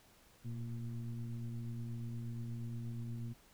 sine tone with frequency modulation, 118.2 Hz, A#2, 24 cents sharp, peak -39 dBFS, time 0.44-3.34 s, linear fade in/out 20 ms, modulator 114 Hz, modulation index 0.85, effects pink hiss -65 dBFS RMS until 3.53 s

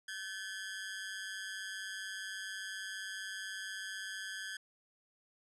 sawtooth ring-modulated tone, 1631 Hz, G#6, 32 cents flat, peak -34 dBFS, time 0.08-4.57 s, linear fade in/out 5 ms, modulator 97.9 Hz, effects resampled to 24000 Hz

